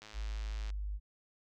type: click train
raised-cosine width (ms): 0.2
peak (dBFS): -33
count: 74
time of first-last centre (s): 0.02-0.702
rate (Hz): 107
type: tone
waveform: sine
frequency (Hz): 50.7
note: G#1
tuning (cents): -41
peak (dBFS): -35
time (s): 0.13-1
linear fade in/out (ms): 50
effects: none